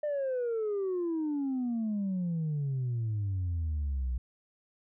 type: exponential sweep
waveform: sine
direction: down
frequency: 606 to 59.8 Hz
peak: -27 dBFS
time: 0.03-4.18 s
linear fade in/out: 5 ms
effects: tanh soft clip ceiling -27 dBFS